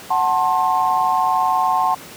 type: tone cluster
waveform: sine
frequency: 742 / 883 / 1064 Hz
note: F#5 / A5 / C6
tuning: +5 / +6 / +29 cents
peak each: -19 dBFS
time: 0.1-1.95 s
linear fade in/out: 10 ms
effects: pink hiss -37 dBFS RMS until 2.16 s + high-pass 150 Hz 12 dB/octave